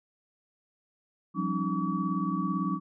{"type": "tone cluster", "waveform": "sine", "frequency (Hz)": [175.6, 193.6, 272.5, 308.3, 1139], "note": ["F3", "G3", "C#4", "D#4", "C#6"], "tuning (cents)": [10, -21, -29, -16, 47], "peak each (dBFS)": [-32, -32, -35, -35, -33], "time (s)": [1.34, 2.8], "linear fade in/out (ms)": 50, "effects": []}